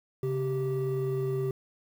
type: tone pair together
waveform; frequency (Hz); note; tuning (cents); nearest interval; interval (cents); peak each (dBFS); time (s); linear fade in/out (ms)
triangle; 136.1 / 389; C#3 / G4; -31 / -13; octave + tritone; 1818; -28 / -27; 0.23-1.51; 2
effects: tanh soft clip ceiling -18 dBFS + 9-bit